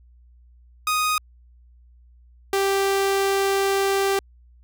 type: tone pair in turn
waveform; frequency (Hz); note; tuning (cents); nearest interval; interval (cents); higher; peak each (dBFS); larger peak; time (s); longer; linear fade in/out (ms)
sawtooth; 1245 / 392.2; D#6 / G4; +1 / +1; octave + minor sixth; 2000; first; -16 / -15; second; 0.87-1.18 / 2.53-4.19; second; 2
effects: added 60 Hz sine -49 dBFS peak until 4.63 s